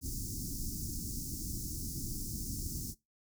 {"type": "band-stop noise", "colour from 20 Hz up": "pink", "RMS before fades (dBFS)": -39, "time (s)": [0.01, 2.95], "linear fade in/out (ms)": 50, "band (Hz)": [320, 5100], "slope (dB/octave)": 48, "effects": ["noise-tail reverb RT60 0.2 s tail -20 dB re dry"]}